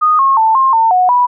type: tone with pitch steps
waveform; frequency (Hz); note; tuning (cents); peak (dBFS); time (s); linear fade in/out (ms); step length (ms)
sine; 1238 / 1083 / 887 / 1063 / 902 / 732 / 982; D#6 / C#6 / A5 / C6 / A5 / F#5 / B5; -9 / -41 / +14 / +27 / +43 / -19 / -10; -7; 0.01-1.27; 20; 180
effects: none